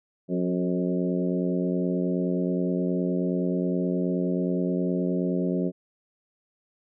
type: harmonic tone with a mistuned harmonic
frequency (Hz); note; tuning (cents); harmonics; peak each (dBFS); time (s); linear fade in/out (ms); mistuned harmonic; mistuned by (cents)
89.5; F2; +43; 2 / 3 / 4 / 5 / 6 / 7; -26 / -29 / -30 / -35 / -35 / -37; 0.28-5.72; 50; 4; +33
effects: none